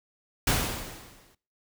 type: noise with exponential decay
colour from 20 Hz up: pink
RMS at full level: -22 dBFS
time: 0.47-1.35 s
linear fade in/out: 5 ms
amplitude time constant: 190 ms
effects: noise-tail reverb RT60 0.4 s tail -21 dB re dry